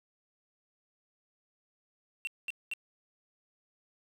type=tone bursts; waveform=triangle; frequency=2719 Hz; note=F7; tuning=47 cents flat; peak=-31 dBFS; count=3; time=2.25-2.736 s; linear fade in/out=0 ms; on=22 ms; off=210 ms; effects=none